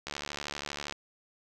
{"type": "click train", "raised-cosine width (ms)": 0.2, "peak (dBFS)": -18, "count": 63, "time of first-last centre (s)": [0.07, 0.924], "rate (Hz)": 72.6, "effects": []}